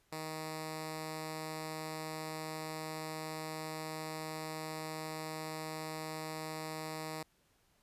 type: tone with notch filter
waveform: 5% pulse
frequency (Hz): 157.2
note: D#3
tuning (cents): +18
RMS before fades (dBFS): -42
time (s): 0.12-7.23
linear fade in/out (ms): 5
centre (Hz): 1500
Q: 2
effects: pink hiss -72 dBFS RMS until 7.82 s + resampled to 32000 Hz